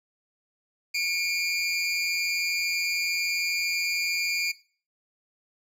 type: tone pair together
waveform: 25% pulse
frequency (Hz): 2224 / 2397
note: C#7 / D7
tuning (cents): +5 / +35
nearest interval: minor second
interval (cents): 130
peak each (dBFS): -28 / -22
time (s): 0.94-4.52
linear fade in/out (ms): 10
effects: noise-tail reverb RT60 0.4 s tail -18 dB re dry + low-pass 12000 Hz 12 dB/octave